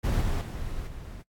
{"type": "noise with level steps", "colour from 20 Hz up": "brown", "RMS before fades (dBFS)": [-24, -27, -34, -40], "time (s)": [0.03, 1.23], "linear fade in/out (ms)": 20, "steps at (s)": [0.21, 0.41, 0.87], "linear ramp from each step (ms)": 2, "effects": ["noise-tail reverb RT60 0.1 s tail -22 dB re dry", "AAC 64 kbps"]}